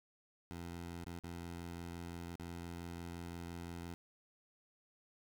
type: tone with dropouts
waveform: 15% pulse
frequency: 85.8 Hz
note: F2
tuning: 30 cents flat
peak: -38 dBFS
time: 0.51-3.94 s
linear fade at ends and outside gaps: 0 ms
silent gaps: 1.043-1.064 / 1.19-1.237 / 2.356-2.397 s
effects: none